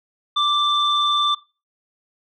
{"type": "tone pair together", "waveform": "sine", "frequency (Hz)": [1174.7, 3543], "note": ["D6", "A7"], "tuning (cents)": [0, 11], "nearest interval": "octave + perfect fifth", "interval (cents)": 1911, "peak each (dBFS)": -18, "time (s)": [0.36, 1.35], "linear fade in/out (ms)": 10, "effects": ["noise-tail reverb RT60 0.3 s tail -19 dB re dry", "tanh soft clip ceiling -9 dBFS"]}